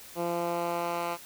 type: tone with band-pass filter sweep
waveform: 10% pulse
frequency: 171.7 Hz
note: F3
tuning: 29 cents flat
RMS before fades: -31 dBFS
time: 0.15-1.18 s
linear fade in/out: 50 ms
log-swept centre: 440 to 1300 Hz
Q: 0.72
effects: white hiss -48 dBFS RMS until 1.25 s